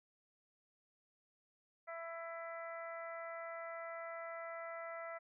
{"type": "harmonic tone", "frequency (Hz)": 332.7, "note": "E4", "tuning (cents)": 16, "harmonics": [2, 3, 4, 5, 6, 7], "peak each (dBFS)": [-46, -57, -49, -60, -51, -63], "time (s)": [1.87, 5.19], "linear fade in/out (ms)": 20, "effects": []}